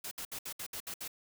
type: noise bursts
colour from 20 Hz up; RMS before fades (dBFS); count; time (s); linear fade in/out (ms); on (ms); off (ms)
white; -41; 8; 0.04-1.079; 5; 73; 65
effects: none